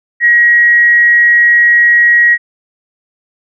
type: tone with amplitude modulation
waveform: sine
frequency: 1900 Hz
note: A#6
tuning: 33 cents sharp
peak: -3 dBFS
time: 0.2-2.38 s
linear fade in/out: 50 ms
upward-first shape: sine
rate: 243 Hz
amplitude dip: 25%
effects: none